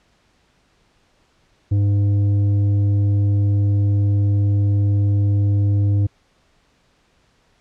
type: tone with tanh clipping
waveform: sine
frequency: 101.1 Hz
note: G#2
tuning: 46 cents flat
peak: -15 dBFS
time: 1.71-6.07 s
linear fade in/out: 10 ms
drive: 7 dB
effects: pink hiss -60 dBFS RMS until 7.6 s + low-pass 6000 Hz 12 dB/octave